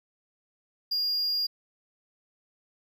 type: tone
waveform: triangle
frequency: 4827 Hz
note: D8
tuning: 47 cents sharp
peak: -24 dBFS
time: 0.91-1.47 s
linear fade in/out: 10 ms
effects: none